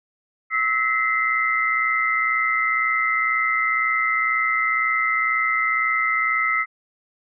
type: tone cluster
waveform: sine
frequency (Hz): 1300 / 1943 / 2065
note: E6 / B6 / C7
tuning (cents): -24 / -29 / -23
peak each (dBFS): -22 / -27 / -21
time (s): 0.5-6.66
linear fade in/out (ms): 50
effects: none